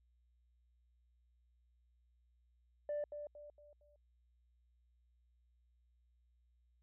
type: tone with echo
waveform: sine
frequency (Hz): 589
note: D5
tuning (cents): +5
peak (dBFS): -35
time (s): 2.89-3.04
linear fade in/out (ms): 2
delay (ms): 230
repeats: 4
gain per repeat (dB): -8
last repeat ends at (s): 3.96
effects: tanh soft clip ceiling -34 dBFS + added 60 Hz sine -70 dBFS peak until 6.82 s